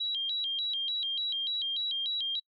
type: tone with vibrato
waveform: sine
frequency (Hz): 3531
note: A7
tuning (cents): +5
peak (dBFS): -29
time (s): 0-2.4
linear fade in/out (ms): 10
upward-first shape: square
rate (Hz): 3.4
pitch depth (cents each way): 170
effects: noise-tail reverb RT60 0.1 s tail -26 dB re dry